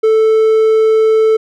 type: tone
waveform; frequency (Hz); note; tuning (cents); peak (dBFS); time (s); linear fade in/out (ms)
triangle; 440; A4; 0; -5; 0.03-1.37; 10
effects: none